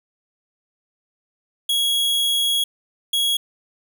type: tone bursts at uneven times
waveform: 45% pulse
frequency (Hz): 3322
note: G#7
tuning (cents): 0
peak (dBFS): -17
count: 2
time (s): 1.69-2.64 / 3.13-3.37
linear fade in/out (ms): 5
effects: none